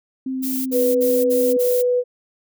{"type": "tone with vibrato", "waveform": "sine", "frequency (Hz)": 261.6, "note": "C4", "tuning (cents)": 0, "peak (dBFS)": -22, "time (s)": [0.26, 1.57], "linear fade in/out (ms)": 5, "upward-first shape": "triangle", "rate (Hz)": 6.4, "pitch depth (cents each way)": 9}
{"type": "noise bursts", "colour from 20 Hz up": "violet", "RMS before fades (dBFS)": -27, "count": 5, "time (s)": [0.42, 1.828], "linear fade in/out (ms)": 20, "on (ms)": 240, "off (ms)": 52}
{"type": "tone", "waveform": "sine", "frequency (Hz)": 493.9, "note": "B4", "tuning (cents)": 0, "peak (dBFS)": -15, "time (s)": [0.71, 2.04], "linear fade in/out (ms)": 50}
{"effects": []}